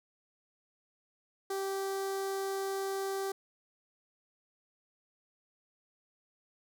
sawtooth tone with notch filter, 389.3 Hz, G4, 12 cents flat, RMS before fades -35 dBFS, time 1.5-3.32 s, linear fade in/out 5 ms, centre 2600 Hz, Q 1.1, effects none

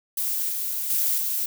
violet noise with level steps, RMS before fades -26 / -28 / -23 / -26 dBFS, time 0.17-1.46 s, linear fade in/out 5 ms, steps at 0.49 / 0.9 / 1.18 s, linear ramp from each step 2 ms, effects none

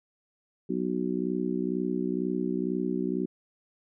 harmonic tone, 62.1 Hz, B1, 10 cents sharp, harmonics 3 / 4 / 5 / 6, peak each -32 / -32 / -32 / -32 dBFS, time 0.69-3.26 s, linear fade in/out 10 ms, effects none

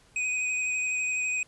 square tone with vibrato, 2502 Hz, D#7, 9 cents sharp, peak -27 dBFS, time 0.16-1.43 s, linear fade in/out 2 ms, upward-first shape triangle, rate 12 Hz, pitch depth 24 cents each way, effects pink hiss -60 dBFS RMS until 1.47 s + resampled to 24000 Hz

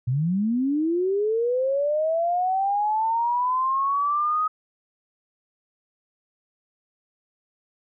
sine linear sweep, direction up, 117 to 1263 Hz, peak -20 dBFS, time 0.07-4.48 s, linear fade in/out 10 ms, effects none

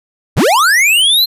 square linear sweep, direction up, 37.3 to 4186 Hz, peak -8 dBFS, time 0.36-1.26 s, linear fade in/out 20 ms, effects resampled to 32000 Hz

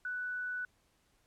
sine tone, 1486 Hz, F#6, 7 cents sharp, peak -35 dBFS, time 0.05-0.65 s, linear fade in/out 2 ms, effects pink hiss -72 dBFS RMS until 1.26 s + low-pass 12000 Hz 12 dB/octave

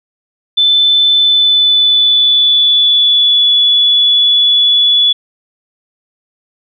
sine tone with pitch glide, 3520 to 3422 Hz, A7 to A7, 0 to -49 cents, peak -6 dBFS, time 0.57-5.13 s, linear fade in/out 10 ms, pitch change -49 cents, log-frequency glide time 1.14-3.48 s, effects none

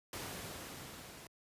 pink noise with level ramp, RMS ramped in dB -42 to -52 dBFS, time 0.13-1.27 s, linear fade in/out 2 ms, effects high-pass 80 Hz 12 dB/octave + resampled to 32000 Hz

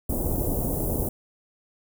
pink band-stop noise, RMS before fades -26 dBFS, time 0.09-1.09 s, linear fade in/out 5 ms, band 650 to 11000 Hz, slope 24 dB/octave, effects none

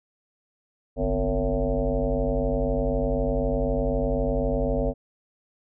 sine tone with frequency modulation, 256 Hz, C4, 38 cents flat, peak -21 dBFS, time 0.96-4.94 s, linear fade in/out 50 ms, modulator 100 Hz, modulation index 3.9, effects none

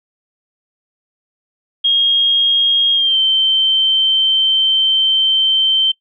sine tone with pitch glide, 3255 to 3110 Hz, G#7 to G7, -36 to -14 cents, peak -10 dBFS, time 1.84-5.92 s, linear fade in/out 10 ms, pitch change -78 cents, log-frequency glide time 2.94-3.18 s, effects noise-tail reverb RT60 0.1 s tail -21 dB re dry

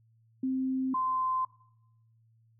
sine tone pair in turn, 261.6 / 1035 Hz, C4 / C6, 0 / -19 cents, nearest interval 2 octaves, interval 2381 cents, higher second, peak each -27 dBFS, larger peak neither, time 0.43-0.94 / 0.94-1.45 s, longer neither, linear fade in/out 5 ms, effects noise-tail reverb RT60 0.8 s tail -19 dB re dry + added 113 Hz sine -62 dBFS peak until 2.59 s

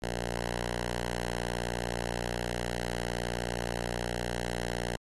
5% pulse tone with notch filter, 59.4 Hz, A#1, 33 cents sharp, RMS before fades -34 dBFS, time 0.02-4.97 s, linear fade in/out 10 ms, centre 280 Hz, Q 1.8, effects AAC 32 kbps

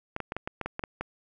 clicks, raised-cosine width 0.5 ms, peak -17 dBFS, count 10, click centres 0.164 / 0.203 / 0.321 / 0.366 / 0.475 / 0.613 / 0.66 / 0.794 / 0.838 / 1.01 s, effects none

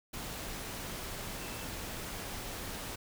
sine tone in noise, 2660 Hz, E7, 15 cents sharp, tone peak -51 dBFS, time 1.4-1.65 s, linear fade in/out 10 ms, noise pink, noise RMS -41 dBFS, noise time 0.13-2.96 s, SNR -13 dB, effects none

